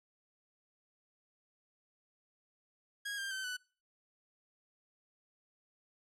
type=tone with pitch steps; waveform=sawtooth; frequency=1643 / 1590.7 / 1540.1 / 1491.1 Hz; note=G#6 / G6 / G6 / F#6; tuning=-19 / +25 / -31 / +13 cents; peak=-34 dBFS; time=3.05-3.57 s; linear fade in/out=10 ms; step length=130 ms; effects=noise-tail reverb RT60 0.4 s tail -24 dB re dry + low-pass 11000 Hz 12 dB/octave